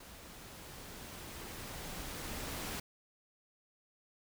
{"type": "noise with level ramp", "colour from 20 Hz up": "pink", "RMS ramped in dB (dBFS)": [-53, -40], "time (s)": [0, 2.8], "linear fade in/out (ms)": 5, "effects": []}